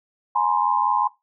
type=tone cluster; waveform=sine; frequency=839 / 960 / 1045 Hz; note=G#5 / B5 / C6; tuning=+17 / -49 / -2 cents; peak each=-22 dBFS; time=0.35-1.08 s; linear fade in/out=10 ms; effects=noise-tail reverb RT60 0.2 s tail -18 dB re dry